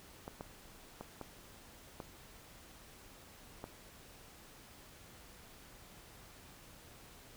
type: clicks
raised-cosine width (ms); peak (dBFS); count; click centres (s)
1; -29; 6; 0.279 / 0.409 / 1.01 / 1.213 / 2.002 / 3.641
effects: pink hiss -57 dBFS RMS until 7.36 s